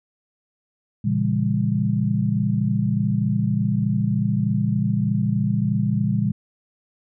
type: chord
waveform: sine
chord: A# diminished seventh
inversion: none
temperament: just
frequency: 116.54 / 139.85 / 167.82 / 201.4 Hz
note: A#2 / C#3 / E3 / G3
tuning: 0 / +16 / +31 / +47 cents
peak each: -23 / -25 / -26 / -22 dBFS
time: 1.04-6.32 s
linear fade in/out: 10 ms
effects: none